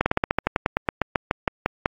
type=slowing click train; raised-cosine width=0.5 ms; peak=-4 dBFS; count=18; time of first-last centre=0.01-1.859 s; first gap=50 ms; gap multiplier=1.09; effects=AAC 48 kbps